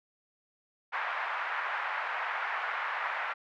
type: band-pass noise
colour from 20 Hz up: white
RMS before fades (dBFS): -34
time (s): 0.92-3.34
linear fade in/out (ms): 20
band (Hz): 770 to 1900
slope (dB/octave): 24
effects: none